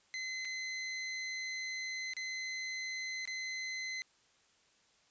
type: tone with dropouts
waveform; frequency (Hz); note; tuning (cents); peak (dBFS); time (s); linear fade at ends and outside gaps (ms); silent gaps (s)
sawtooth; 2049; C7; -37; -34; 0.14-4.02; 0; 0.449-0.453 / 2.135-2.167 / 3.254-3.275
effects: white hiss -69 dBFS RMS until 5.1 s + resampled to 16000 Hz